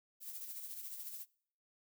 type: noise with tremolo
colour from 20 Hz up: violet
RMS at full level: -44 dBFS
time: 0.2-1.26 s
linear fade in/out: 50 ms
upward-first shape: triangle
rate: 14 Hz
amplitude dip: 55%
effects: noise-tail reverb RT60 0.6 s tail -24 dB re dry